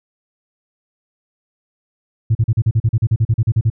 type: tone bursts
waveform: sine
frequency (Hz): 111.7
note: A2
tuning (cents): +27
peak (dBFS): -9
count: 16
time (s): 2.3-3.701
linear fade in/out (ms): 10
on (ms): 51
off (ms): 39
effects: tanh soft clip ceiling -7 dBFS